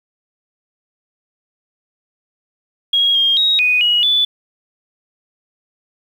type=tone with pitch steps; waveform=sine; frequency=3291 / 3225 / 3787 / 2485 / 2904 / 3474 Hz; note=G#7 / G7 / A#7 / D#7 / F#7 / A7; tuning=-16 / +48 / +27 / -3 / -33 / -23 cents; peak=-11 dBFS; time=2.93-4.25 s; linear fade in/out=5 ms; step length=220 ms; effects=7-bit